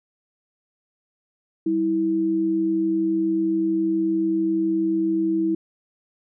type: tone pair together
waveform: sine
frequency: 193.9 / 325.5 Hz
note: G3 / E4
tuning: -19 / -22 cents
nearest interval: major sixth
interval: 897 cents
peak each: -29 / -19 dBFS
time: 1.66-5.55 s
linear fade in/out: 5 ms
effects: none